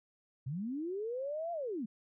sine linear two-way sweep, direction up then down, 119.3 to 698.5 to 196.4 Hz, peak -35 dBFS, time 0.46-1.86 s, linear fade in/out 10 ms, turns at 1.52 s, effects none

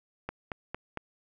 click train, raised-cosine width 0.5 ms, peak -19 dBFS, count 4, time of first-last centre 0.29-0.973 s, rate 4.39 Hz, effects none

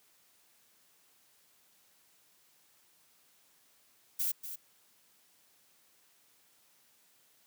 violet noise with echo, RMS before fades -32 dBFS, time 4.19-4.32 s, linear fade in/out 10 ms, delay 240 ms, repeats 1, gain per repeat -10 dB, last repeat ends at 4.56 s, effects white hiss -67 dBFS RMS until 7.46 s + high-pass 100 Hz 12 dB/octave

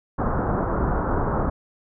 pink low-pass noise, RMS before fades -23 dBFS, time 0.18-1.5 s, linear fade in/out 10 ms, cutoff 1400 Hz, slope 48 dB/octave, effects none

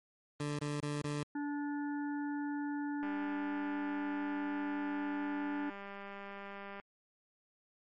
20% pulse tone bursts, 146.83 Hz, D3, in tune, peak -30 dBFS, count 4, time 0.4-1.232 s, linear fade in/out 2 ms, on 190 ms, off 24 ms
harmonic tone, 290 Hz, D4, 22 cents flat, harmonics 1 / 3 / 5 / 6, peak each -35 / -45 / -49 / -51 dBFS, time 1.35-5.7 s, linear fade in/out 5 ms
click train, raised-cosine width 0.5 ms, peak -32 dBFS, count 751, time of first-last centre 3.03-6.799 s, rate 199 Hz
effects MP3 48 kbps

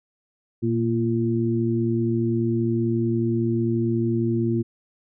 sine tone cluster, 117.4 / 232.4 / 343.5 Hz, A#2 / A#3 / F4, +13 / -5 / -29 cents, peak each -24 dBFS, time 0.62-4.63 s, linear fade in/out 20 ms, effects none

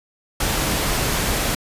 pink noise, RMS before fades -21 dBFS, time 0.4-1.55 s, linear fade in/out 5 ms, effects resampled to 32000 Hz

